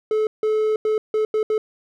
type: tone bursts at uneven times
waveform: triangle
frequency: 432.1 Hz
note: A4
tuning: 31 cents flat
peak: -15 dBFS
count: 6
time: 0.11-0.27 / 0.43-0.76 / 0.85-0.98 / 1.14-1.25 / 1.34-1.43 / 1.5-1.58 s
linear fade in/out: 2 ms
effects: none